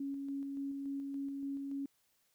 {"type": "tone with tremolo", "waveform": "sine", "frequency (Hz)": 277.2, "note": "C#4", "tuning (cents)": 0, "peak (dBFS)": -36, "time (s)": [0, 1.86], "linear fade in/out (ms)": 5, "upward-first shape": "square", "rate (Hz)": 3.5, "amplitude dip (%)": 25, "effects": ["white hiss -75 dBFS RMS until 2.34 s"]}